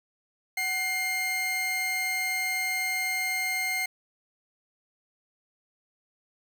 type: tone pair together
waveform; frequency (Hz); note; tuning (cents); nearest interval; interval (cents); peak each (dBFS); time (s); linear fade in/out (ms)
40% pulse; 748 / 2116; F#5 / C7; +19 / +19; octave + tritone; 1800; -36 / -26; 0.57-3.86; 5
effects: none